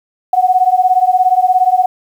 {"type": "beating tone pair", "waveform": "sine", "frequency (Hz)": [731, 748], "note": ["F#5", "F#5"], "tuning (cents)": [-21, 19], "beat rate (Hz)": 17, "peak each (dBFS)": -11, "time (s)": [0.33, 1.86], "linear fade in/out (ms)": 5, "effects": ["7-bit"]}